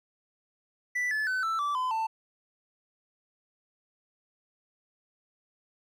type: tone with pitch steps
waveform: triangle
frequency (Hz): 1975.5 / 1729.7 / 1514.5 / 1326.1 / 1161.1 / 1016.7 / 890.2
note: B6 / A6 / F#6 / E6 / D6 / B5 / A5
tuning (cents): 0 / -30 / +40 / +10 / -20 / +50 / +20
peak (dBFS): -25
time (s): 0.95-2.07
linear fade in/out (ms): 10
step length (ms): 160
effects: none